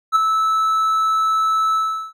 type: tone with ADSR envelope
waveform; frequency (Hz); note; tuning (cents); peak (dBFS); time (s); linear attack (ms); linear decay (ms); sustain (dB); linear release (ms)
triangle; 1308; E6; -14; -7; 0.12-2.13; 37; 12; -6; 380
effects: none

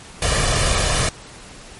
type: noise with comb filter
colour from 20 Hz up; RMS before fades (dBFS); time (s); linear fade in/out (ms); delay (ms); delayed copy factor
pink; -18; 0.22-1.09; 2; 1.7; +0.55
effects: pink hiss -40 dBFS RMS until 1.79 s + MP3 48 kbps

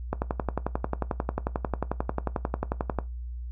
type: click train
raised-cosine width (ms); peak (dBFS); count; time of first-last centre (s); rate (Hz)
1; -12; 33; 0.13-2.987; 11.2
effects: noise-tail reverb RT60 0.2 s tail -17 dB re dry + added 60 Hz sine -33 dBFS peak until 3.51 s

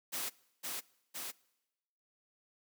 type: noise with echo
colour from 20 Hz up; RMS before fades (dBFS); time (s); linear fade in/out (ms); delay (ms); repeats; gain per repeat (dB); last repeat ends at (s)
white; -38; 0.12-0.3; 20; 510; 2; -2; 1.32
effects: noise-tail reverb RT60 1.0 s tail -24 dB re dry + high-pass 200 Hz 12 dB/octave

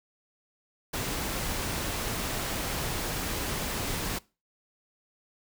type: noise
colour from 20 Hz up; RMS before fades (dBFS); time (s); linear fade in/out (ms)
pink; -32; 0.93-4.19; 10
effects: noise-tail reverb RT60 0.3 s tail -22 dB re dry

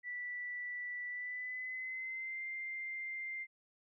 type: tone with pitch glide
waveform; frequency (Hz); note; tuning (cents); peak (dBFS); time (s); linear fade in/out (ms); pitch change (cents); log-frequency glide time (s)
sine; 1966 to 2095; B6 to C7; -8 to +2; -39; 0.03-3.47; 50; +110; 1.08-2.44
effects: none

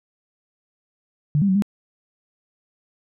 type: tone with pitch steps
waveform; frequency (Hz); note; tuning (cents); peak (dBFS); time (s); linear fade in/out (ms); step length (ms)
sine; 148 / 199.4 / 188.4 / 202.6; D3 / G3 / F#3 / G#3; +14 / +30 / +32 / -43; -15; 1.35-1.622; 0; 68
effects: none

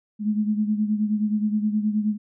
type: beating tone pair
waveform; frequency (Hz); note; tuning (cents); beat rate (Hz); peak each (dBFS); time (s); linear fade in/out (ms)
sine; 210.3 / 219.8; G#3 / A3; +22 / -2; 9.5; -21 / -27; 0.19-2.18; 50
effects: none

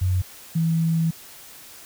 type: tone pair in turn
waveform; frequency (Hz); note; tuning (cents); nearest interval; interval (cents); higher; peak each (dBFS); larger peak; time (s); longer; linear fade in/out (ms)
sine; 91.9 / 163.75; F#2 / E3; -11 / -11; minor seventh; 1000; second; -18; neither; 0.01-0.22 / 0.55-1.11; second; 10
effects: white hiss -44 dBFS RMS until 1.85 s

